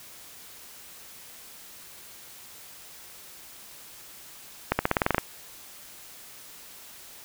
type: accelerating click train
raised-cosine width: 0.5 ms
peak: -6 dBFS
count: 10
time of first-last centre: 4.72-5.182 s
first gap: 70 ms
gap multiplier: 0.92
effects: white hiss -47 dBFS RMS until 7.24 s